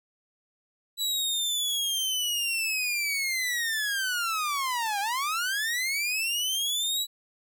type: linear two-way sweep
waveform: sawtooth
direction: down then up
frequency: 3951 to 784 to 3951 Hz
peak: -23 dBFS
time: 0.97-7.07 s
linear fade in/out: 50 ms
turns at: 5 s
effects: none